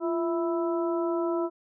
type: harmonic tone with a mistuned harmonic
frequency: 329.6 Hz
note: E4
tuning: in tune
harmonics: 1 / 2 / 3 / 4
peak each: -26 / -32 / -36 / -38 dBFS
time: 0-1.5 s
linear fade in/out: 50 ms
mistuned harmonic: 1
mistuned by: +70 cents
effects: none